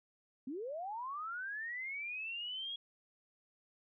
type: linear sweep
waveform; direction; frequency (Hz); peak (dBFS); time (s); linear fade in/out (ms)
sine; up; 241.1 to 3322; -39; 0.47-2.76; 5
effects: none